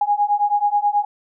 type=beating tone pair; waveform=sine; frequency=819 / 828.3 Hz; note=G#5 / G#5; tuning=-24 / -5 cents; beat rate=9.3 Hz; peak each=-19 / -18 dBFS; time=0.01-1.05 s; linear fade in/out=5 ms; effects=none